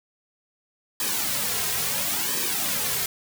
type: noise with flanger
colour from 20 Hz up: white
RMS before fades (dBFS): -26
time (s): 1-3.06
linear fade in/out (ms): 2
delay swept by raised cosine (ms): 1.4 to 3.5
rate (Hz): 0.73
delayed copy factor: -0.8
effects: none